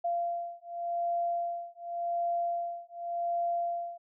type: beating tone pair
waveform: sine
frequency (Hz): 689 / 689.88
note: F5 / F5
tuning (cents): -24 / -21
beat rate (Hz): 0.88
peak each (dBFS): -33 / -33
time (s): 0.04-3.98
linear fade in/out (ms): 10
effects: none